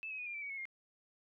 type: tone with pitch steps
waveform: sine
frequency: 2625 / 2547 / 2472 / 2399 / 2328 / 2259 / 2192 / 2127 Hz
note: E7 / D#7 / D#7 / D7 / D7 / C#7 / C#7 / C7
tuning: -8 / +40 / -12 / +36 / -16 / +32 / -20 / +28 cents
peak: -40 dBFS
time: 0.03-0.654 s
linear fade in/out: 0 ms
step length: 78 ms
effects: none